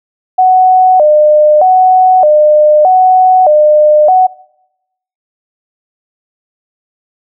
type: tone with vibrato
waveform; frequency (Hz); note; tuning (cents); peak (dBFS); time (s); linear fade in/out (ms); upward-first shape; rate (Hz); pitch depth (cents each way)
sine; 670; E5; +28; -3; 0.38-4.27; 10; square; 0.81; 180
effects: noise-tail reverb RT60 0.9 s tail -24 dB re dry